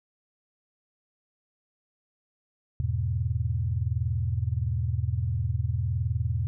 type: chord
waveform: sine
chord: E major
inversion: none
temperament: equal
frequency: 82.41 / 103.83 / 123.47 Hz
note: E2 / G#2 / B2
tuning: 0 / 0 / 0 cents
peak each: -29 dBFS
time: 2.8-6.47 s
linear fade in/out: 0 ms
effects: none